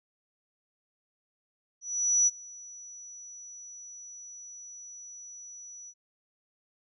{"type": "tone with ADSR envelope", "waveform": "sine", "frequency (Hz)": 5900, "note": "F#8", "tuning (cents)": -6, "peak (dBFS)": -19, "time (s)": [1.81, 5.94], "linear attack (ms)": 460, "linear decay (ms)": 30, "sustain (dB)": -24, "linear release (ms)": 55, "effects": []}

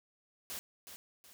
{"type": "noise with echo", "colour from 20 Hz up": "white", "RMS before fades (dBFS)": -42, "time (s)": [0.5, 0.59], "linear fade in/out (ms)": 0, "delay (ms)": 370, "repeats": 2, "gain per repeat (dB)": -8, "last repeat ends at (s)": 1.33, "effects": []}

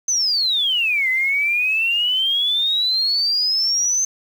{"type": "exponential two-way sweep", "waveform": "sine", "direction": "down then up", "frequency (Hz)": [6272, 2025, 6272], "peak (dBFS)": -16, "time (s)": [0.08, 4.05], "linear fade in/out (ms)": 5, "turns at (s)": 1.09, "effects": ["7-bit"]}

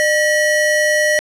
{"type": "tone pair together", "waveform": "square", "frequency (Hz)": [605, 1925], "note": ["D#5", "B6"], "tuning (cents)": [-49, -45], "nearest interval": "octave + minor sixth", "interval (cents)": 2004, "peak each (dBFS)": -16, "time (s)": [0, 1.19], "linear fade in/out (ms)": 0, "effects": ["low-pass 10000 Hz 12 dB/octave"]}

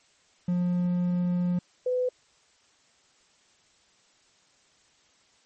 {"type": "tone pair in turn", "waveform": ["triangle", "sine"], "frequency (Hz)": [177.5, 502], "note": ["F3", "B4"], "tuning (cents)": [28, 28], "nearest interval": "octave + tritone", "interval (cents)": 1800, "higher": "second", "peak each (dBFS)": [-21, -23], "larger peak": "first", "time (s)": [[0.48, 1.59], [1.86, 2.09]], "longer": "first", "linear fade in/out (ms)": 5, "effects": ["white hiss -63 dBFS RMS until 5.45 s", "MP3 32 kbps"]}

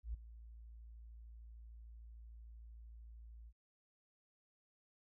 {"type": "tone with ADSR envelope", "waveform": "sine", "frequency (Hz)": 56.6, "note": "A1", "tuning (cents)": 50, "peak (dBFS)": -37, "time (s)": [0.03, 3.53], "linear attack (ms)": 110, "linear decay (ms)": 10, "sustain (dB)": -15, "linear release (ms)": 54, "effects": []}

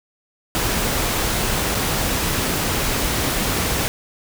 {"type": "noise with dropouts", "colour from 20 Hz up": "pink", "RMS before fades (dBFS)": -21, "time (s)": [0.55, 3.88], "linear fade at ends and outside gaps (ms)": 0, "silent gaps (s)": [1.746, 1.75], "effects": []}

